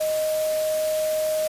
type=tone in noise; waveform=sine; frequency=622.3 Hz; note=D#5; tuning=in tune; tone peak=-21 dBFS; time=0-1.48 s; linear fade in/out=10 ms; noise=white; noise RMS=-34 dBFS; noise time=0-1.48 s; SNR=+10 dB; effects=resampled to 32000 Hz